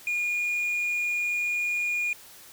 sine tone, 2433 Hz, D#7, 39 cents flat, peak -22 dBFS, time 0.07-2.13 s, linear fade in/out 2 ms, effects tanh soft clip ceiling -24 dBFS + white hiss -49 dBFS RMS until 2.52 s

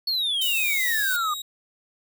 triangle exponential sweep, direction down, 4435 to 1192 Hz, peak -21 dBFS, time 0.07-1.34 s, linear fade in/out 5 ms
violet noise, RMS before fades -29 dBFS, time 0.41-1.17 s, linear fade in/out 10 ms
sawtooth tone with pitch glide, 3729 to 3805 Hz, A#7 to A#7, 0 to +35 cents, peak -28 dBFS, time 0.41-1.42 s, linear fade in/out 5 ms, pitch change +35 cents, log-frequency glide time 0.68-0.81 s
effects none

